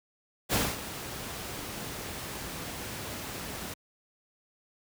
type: noise with ADSR envelope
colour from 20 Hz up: pink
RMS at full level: -25 dBFS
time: 0.49-3.74 s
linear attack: 44 ms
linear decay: 230 ms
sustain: -13 dB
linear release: 6 ms
effects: high-pass 60 Hz 12 dB/octave